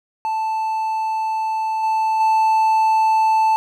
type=tone with level steps; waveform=triangle; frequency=880 Hz; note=A5; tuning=in tune; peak=-17 / -14 / -11 dBFS; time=0.25-3.56 s; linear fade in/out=0 ms; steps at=1.83 / 2.2 s; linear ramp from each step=5 ms; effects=none